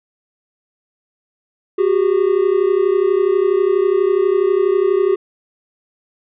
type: tone pair together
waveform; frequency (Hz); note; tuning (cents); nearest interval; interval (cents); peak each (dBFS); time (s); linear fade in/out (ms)
triangle; 370 / 402.2; F#4 / G4; 0 / +44; minor second; 144; -13; 1.78-5.16; 10
effects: resampled to 8000 Hz